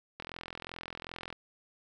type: click train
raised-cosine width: 0.3 ms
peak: -24 dBFS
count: 49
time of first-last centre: 0.2-1.327 s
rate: 42.6 Hz
effects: none